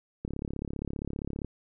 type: click train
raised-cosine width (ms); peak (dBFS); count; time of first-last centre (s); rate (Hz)
3; -21; 43; 0.25-1.447; 35.1
effects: none